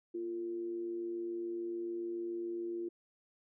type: tone with amplitude modulation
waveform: sine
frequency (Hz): 346.1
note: F4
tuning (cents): -16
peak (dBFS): -34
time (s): 0.14-2.89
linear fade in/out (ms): 10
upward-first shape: sine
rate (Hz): 107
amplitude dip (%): 40
effects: none